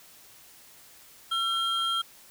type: tone pair together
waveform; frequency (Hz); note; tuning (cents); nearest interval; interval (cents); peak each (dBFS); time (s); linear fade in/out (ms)
triangle; 1352 / 3216; E6 / G7; +43 / +44; octave + minor third; 1501; -27 / -26; 1.31-2.02; 10
effects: white hiss -53 dBFS RMS until 2.3 s